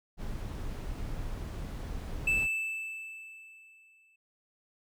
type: noise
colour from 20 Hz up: brown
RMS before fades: -37 dBFS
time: 0.17-2.48 s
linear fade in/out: 50 ms
type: tone with exponential decay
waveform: triangle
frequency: 2637 Hz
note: E7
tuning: in tune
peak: -22 dBFS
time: 2.27-4.16 s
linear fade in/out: 5 ms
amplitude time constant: 410 ms
effects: none